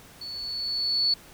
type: tone with level ramp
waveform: sine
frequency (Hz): 4435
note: C#8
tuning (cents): 0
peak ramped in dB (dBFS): -35 to -19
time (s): 0.21-1.14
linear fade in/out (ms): 5
effects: pink hiss -50 dBFS RMS until 1.33 s